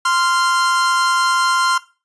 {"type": "tone pair together", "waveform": "45% pulse", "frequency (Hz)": [1041, 1389.6], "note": ["C6", "F6"], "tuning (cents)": [-9, -9], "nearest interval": "perfect fourth", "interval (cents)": 500, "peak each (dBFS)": -17, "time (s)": [0.05, 1.78], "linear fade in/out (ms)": 5, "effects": ["noise-tail reverb RT60 0.3 s tail -17 dB re dry", "resampled to 22050 Hz"]}